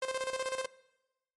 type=tone with tremolo; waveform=sawtooth; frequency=523.3 Hz; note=C5; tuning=in tune; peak=-27 dBFS; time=0.02-0.66 s; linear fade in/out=5 ms; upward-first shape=square; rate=16 Hz; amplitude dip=65%; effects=noise-tail reverb RT60 1.0 s tail -21 dB re dry + MP3 48 kbps